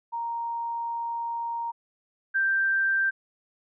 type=tone pair in turn; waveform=sine; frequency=932.3 / 1571.9 Hz; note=A#5 / G6; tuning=0 / +4 cents; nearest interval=major sixth; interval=904 cents; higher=second; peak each=-28 / -21 dBFS; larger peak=second; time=0.12-1.72 / 2.34-3.11 s; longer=first; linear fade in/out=20 ms; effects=none